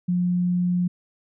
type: tone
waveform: sine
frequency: 178.1 Hz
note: F3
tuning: 34 cents sharp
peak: -19 dBFS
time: 0.08-0.88 s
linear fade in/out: 10 ms
effects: none